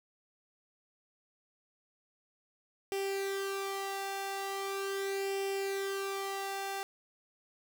sawtooth tone with flanger, 392 Hz, G4, in tune, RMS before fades -36 dBFS, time 2.92-6.83 s, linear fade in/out 0 ms, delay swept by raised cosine 0.37 to 1.15 ms, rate 0.4 Hz, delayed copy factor +0.6, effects none

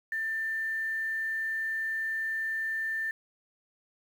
sine tone with quantisation, 1785 Hz, A6, 24 cents sharp, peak -29 dBFS, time 0.12-3.11 s, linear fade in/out 2 ms, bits 9, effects none

